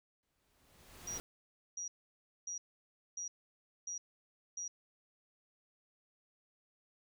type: noise with exponential growth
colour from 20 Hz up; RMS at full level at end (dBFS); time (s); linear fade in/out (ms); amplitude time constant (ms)
pink; -46; 0.23-1.2; 0; 210
type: tone bursts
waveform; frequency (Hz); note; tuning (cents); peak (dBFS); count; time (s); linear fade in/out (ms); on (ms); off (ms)
sine; 5760; F#8; -47; -39; 6; 1.07-4.68; 5; 110; 590
effects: none